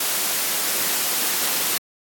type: noise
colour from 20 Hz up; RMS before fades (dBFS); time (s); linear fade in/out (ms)
white; -22; 0-1.78; 5
effects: high-pass 200 Hz 12 dB/octave + AAC 64 kbps